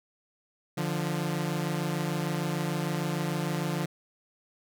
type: tone pair together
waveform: sawtooth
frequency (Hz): 148.2 / 174.85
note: D3 / F3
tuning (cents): +16 / +2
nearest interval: minor third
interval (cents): 286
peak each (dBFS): -27 / -27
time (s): 0.77-3.86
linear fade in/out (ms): 10
effects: none